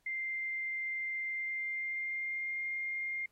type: tone with pitch glide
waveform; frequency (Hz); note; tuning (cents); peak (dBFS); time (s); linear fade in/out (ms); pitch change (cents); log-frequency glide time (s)
sine; 2093 to 2117; C7 to C7; 0 to +20; -34; 0.06-3.26; 5; +20; 1.29-2.6
effects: pink hiss -75 dBFS RMS until 3.31 s + AAC 48 kbps